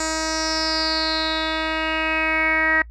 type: tone with low-pass filter sweep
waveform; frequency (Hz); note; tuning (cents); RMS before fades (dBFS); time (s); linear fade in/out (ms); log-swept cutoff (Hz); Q
10% pulse; 317.5; D#4; +35; -22; 0-2.82; 2; 7000 to 1900; 7.6
effects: noise-tail reverb RT60 0.1 s tail -24 dB re dry + added 57 Hz sine -37 dBFS peak until 2.9 s